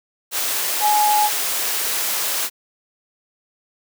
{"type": "tone in noise", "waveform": "sine", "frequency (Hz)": 840, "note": "G#5", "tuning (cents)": 19, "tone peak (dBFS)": -14, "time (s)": [0.8, 1.3], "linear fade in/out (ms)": 50, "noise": "white", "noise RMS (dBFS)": -22, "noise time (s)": [0.31, 2.5], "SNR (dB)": 5, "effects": ["high-pass 400 Hz 12 dB/octave"]}